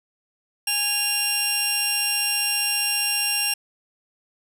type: tone pair together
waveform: 15% pulse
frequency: 825 / 2775 Hz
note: G#5 / F7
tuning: -12 / -12 cents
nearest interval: octave + major sixth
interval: 2100 cents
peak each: -25 / -14 dBFS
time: 0.67-3.54 s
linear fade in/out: 5 ms
effects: none